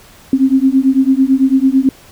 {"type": "beating tone pair", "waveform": "sine", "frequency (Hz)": [261.6, 270.6], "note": ["C4", "C#4"], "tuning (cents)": [0, -42], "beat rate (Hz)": 9, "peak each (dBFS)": -11, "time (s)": [0.33, 1.89], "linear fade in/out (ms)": 2, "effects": ["pink hiss -42 dBFS RMS until 2.11 s"]}